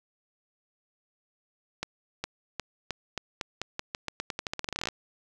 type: accelerating click train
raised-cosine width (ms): 0.2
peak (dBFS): -14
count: 26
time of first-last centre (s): 1.83-4.887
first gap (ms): 410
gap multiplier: 0.87
effects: none